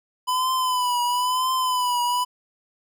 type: tone with vibrato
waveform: square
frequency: 1001 Hz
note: B5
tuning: 23 cents sharp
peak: -21 dBFS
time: 0.27-2.25 s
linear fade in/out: 20 ms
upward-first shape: triangle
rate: 1 Hz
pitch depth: 64 cents each way
effects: none